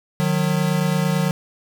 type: tone pair together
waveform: square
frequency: 153.13 / 182.1 Hz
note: D#3 / F#3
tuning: -27 / -27 cents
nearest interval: minor third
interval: 300 cents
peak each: -21 dBFS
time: 0.2-1.31 s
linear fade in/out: 0 ms
effects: none